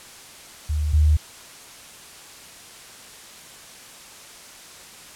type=tone pair in turn; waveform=sine; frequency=75.6 / 76.13 Hz; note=D#2 / D#2; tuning=-49 / -37 cents; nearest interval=unison; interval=12 cents; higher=second; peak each=-20 / -13 dBFS; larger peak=second; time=0.69-0.93 / 0.93-1.17 s; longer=neither; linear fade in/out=10 ms; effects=white hiss -43 dBFS RMS until 5.15 s + low-pass 10000 Hz 12 dB/octave